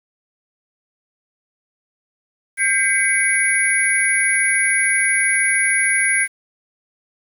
sine tone cluster, 1588 / 2021 / 2234 / 10360 Hz, G6 / B6 / C#7 / E9, +22 / +39 / +13 / -31 cents, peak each -20 dBFS, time 2.57-6.28 s, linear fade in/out 50 ms, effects 7-bit

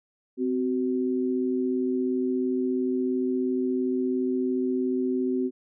sine tone pair together, 257.8 / 374.9 Hz, C4 / F#4, -26 / +23 cents, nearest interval tritone, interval 649 cents, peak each -25 / -27 dBFS, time 0.37-5.51 s, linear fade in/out 50 ms, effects none

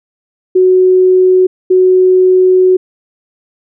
sine tone pair in turn, 370.1 / 370.1 Hz, F#4 / F#4, 0 / 0 cents, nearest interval unison, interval 0 cents, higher neither, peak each -4 dBFS, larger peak neither, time 0.55-1.47 / 1.7-2.77 s, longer second, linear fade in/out 10 ms, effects none

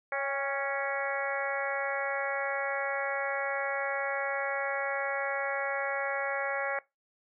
harmonic tone with a mistuned harmonic, 277.2 Hz, C#4, in tune, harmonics 2 / 3 / 4 / 5 / 6 / 7 / 8, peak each -34 / -37 / -40 / -38 / -37 / -38 / -39 dBFS, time 0.12-6.79 s, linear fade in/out 2 ms, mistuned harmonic 3, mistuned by -36 cents, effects noise-tail reverb RT60 0.2 s tail -21 dB re dry

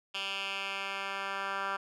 10% pulse tone with band-pass filter sweep, 196 Hz, G3, in tune, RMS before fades -36 dBFS, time 0.14-1.77 s, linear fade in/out 10 ms, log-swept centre 3000 to 1500 Hz, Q 2.7, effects none

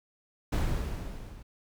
brown noise with level ramp, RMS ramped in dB -25 to -47 dBFS, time 0.52-1.43 s, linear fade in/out 10 ms, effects none

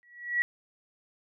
sine tone with exponential growth, 1929 Hz, B6, 41 cents flat, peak -20 dBFS, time 0.03-0.42 s, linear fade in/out 0 ms, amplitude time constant 84 ms, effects none

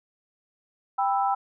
sine chord, E minor, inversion first, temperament just, 791.1 / 988.9 / 1318.5 Hz, G5 / B5 / E6, +16 / +2 / 0 cents, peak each -23 / -28 / -29 dBFS, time 0.98-1.35 s, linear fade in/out 10 ms, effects none

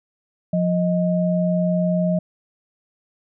sine tone pair together, 176.8 / 624.6 Hz, F3 / D#5, +22 / +7 cents, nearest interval octave + minor seventh, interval 2185 cents, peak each -18 / -22 dBFS, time 0.53-2.19 s, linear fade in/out 5 ms, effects none

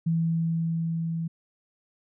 sine tone with level ramp, 164.81 Hz, E3, in tune, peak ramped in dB -21 to -27 dBFS, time 0.06-1.28 s, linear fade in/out 10 ms, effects none

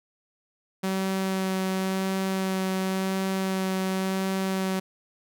sawtooth tone with vibrato, 190 Hz, F#3, 46 cents sharp, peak -21 dBFS, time 0.83-4.8 s, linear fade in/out 10 ms, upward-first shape sine, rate 0.93 Hz, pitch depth 11 cents each way, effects none

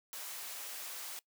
white high-pass noise, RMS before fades -44 dBFS, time 0.13-1.19 s, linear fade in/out 0 ms, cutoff 540 Hz, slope 12 dB/octave, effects noise-tail reverb RT60 0.1 s tail -21 dB re dry

